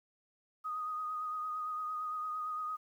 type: tone with vibrato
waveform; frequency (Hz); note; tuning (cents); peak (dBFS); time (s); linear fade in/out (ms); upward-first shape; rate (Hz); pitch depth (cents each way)
sine; 1244.5; D#6; 0; -35; 0.64-2.77; 20; sine; 8.8; 25
effects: 11-bit